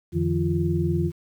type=tone cluster; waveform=sine; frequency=87.4 / 149.9 / 170.3 / 345.7 Hz; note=F2 / D3 / F3 / F4; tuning=+2 / +36 / -43 / -18 cents; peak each=-26 dBFS; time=0.12-1.12 s; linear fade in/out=50 ms; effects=9-bit